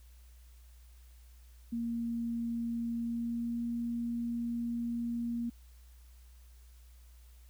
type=tone with pitch glide; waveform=sine; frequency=233.1 to 235.4 Hz; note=A#3 to A#3; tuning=0 to +17 cents; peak=-32 dBFS; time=1.72-5.5 s; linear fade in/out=10 ms; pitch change=+17 cents; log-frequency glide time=2.97-3.63 s; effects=added 60 Hz sine -53 dBFS peak until 7.49 s + white hiss -67 dBFS RMS until 7.49 s